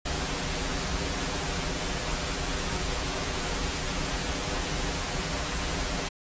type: noise with comb filter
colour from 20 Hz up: pink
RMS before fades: -30 dBFS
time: 0.05-6.09 s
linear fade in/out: 10 ms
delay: 9.1 ms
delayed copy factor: -0.85
effects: resampled to 16000 Hz